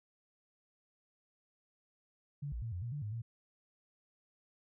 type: tone with pitch steps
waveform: sine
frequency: 143.3 / 58.4 / 114.1 / 88.8 / 118.7 / 146.1 / 105 / 115.4 Hz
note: D3 / A#1 / A#2 / F2 / A#2 / D3 / G#2 / A#2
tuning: -42 / +4 / -37 / +29 / +32 / -9 / +19 / -17 cents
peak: -37 dBFS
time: 2.42-3.22 s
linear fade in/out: 10 ms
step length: 100 ms
effects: none